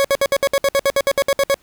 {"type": "tone bursts", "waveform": "40% pulse", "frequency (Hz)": 554.4, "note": "C#5", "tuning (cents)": 0, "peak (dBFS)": -12, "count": 15, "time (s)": [0, 1.543], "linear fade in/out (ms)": 0, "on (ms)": 45, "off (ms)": 62, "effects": ["pink hiss -56 dBFS RMS until 1.62 s"]}